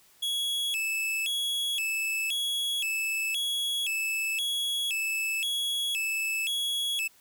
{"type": "tone with vibrato", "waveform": "45% pulse", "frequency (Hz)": 2960, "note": "F#7", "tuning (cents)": 0, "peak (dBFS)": -27, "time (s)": [0.22, 7.08], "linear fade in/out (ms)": 10, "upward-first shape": "square", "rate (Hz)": 0.96, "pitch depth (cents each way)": 210, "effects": ["white hiss -60 dBFS RMS until 7.2 s"]}